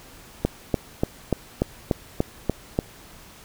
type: click train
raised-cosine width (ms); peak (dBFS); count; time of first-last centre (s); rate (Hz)
2; -6; 9; 0.45-2.789; 3.42
effects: pink hiss -47 dBFS RMS until 3.44 s